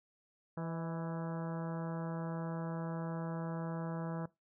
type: harmonic tone with a mistuned harmonic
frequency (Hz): 165.6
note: E3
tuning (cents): +8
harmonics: 1 / 2 / 3 / 4 / 5 / 6 / 7 / 8 / 9 / 10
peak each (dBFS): -38 / -47 / -46 / -48 / -51 / -51 / -56 / -53 / -58 / -58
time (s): 0.57-4.26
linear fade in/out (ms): 5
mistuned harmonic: 4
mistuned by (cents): -41
effects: noise-tail reverb RT60 0.2 s tail -20 dB re dry